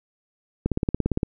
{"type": "click train", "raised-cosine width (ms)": 3, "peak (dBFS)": -9, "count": 11, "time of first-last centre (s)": [0.66, 1.231], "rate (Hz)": 17.5, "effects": []}